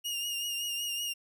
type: tone with vibrato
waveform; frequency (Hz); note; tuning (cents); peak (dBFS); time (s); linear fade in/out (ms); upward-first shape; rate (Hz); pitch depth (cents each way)
sawtooth; 2839; F7; +28; -29; 0.04-1.14; 20; triangle; 5.3; 42
effects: none